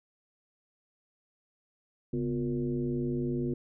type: tone with frequency modulation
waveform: sine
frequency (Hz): 247.1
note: B3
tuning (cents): +1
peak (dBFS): -28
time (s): 2.13-3.54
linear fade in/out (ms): 5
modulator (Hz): 109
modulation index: 1.3
effects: none